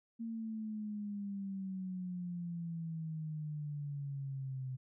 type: exponential sweep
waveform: sine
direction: down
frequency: 230 to 128.6 Hz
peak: -38 dBFS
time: 0.19-4.77 s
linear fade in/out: 20 ms
effects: none